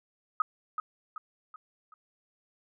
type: tone with echo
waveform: sine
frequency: 1262 Hz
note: D#6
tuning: 24 cents sharp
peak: -22 dBFS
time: 0.4-0.42 s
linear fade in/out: 2 ms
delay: 380 ms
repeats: 4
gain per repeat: -7 dB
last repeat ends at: 1.94 s
effects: none